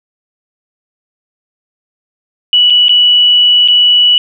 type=tone with dropouts; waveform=sine; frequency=2947 Hz; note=F#7; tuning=8 cents flat; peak=-4 dBFS; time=2.53-4.18 s; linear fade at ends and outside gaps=1 ms; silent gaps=2.7-2.704 / 2.883-2.893 / 3.677-3.684 s; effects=none